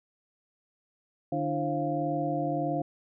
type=tone cluster; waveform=sine; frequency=150.2 / 296.1 / 337.6 / 534 / 695 Hz; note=D3 / D4 / E4 / C5 / F5; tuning=+39 / +14 / +41 / +35 / -9 cents; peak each=-34 / -32 / -36 / -35 / -31 dBFS; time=1.32-2.82 s; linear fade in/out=5 ms; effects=none